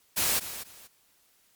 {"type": "noise with echo", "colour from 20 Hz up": "white", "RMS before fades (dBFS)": -26, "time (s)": [0.16, 0.4], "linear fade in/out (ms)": 20, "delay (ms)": 240, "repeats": 2, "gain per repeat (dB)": -12, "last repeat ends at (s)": 0.88, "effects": ["white hiss -65 dBFS RMS until 1.55 s", "MP3 96 kbps"]}